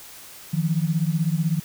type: beating tone pair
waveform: sine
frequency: 156.2 / 172.2 Hz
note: D#3 / F3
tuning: +7 / -24 cents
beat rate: 16 Hz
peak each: -22 / -23 dBFS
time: 0.53-1.6 s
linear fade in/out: 10 ms
effects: white hiss -43 dBFS RMS until 1.64 s